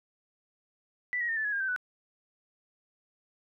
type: tone with pitch steps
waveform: sine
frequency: 1975.5 / 1897.2 / 1822 / 1749.8 / 1680.5 / 1613.9 / 1549.9 / 1488.5 Hz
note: B6 / A#6 / A#6 / A6 / G#6 / G6 / G6 / F#6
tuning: 0 / +30 / -40 / -10 / +20 / +50 / -20 / +10 cents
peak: -28 dBFS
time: 1.13-1.762 s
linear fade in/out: 0 ms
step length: 79 ms
effects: none